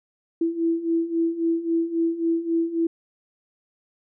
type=beating tone pair; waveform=sine; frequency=329.6 / 333.3 Hz; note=E4 / E4; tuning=0 / +19 cents; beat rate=3.7 Hz; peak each=-26 / -22 dBFS; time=0.41-2.87 s; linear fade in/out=5 ms; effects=none